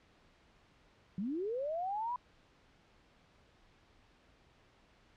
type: linear sweep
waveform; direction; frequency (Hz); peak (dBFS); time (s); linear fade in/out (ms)
sine; up; 174.61 to 1005; -34; 1.18-2.16; 2
effects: pink hiss -66 dBFS RMS until 5.16 s + low-pass 4000 Hz 12 dB/octave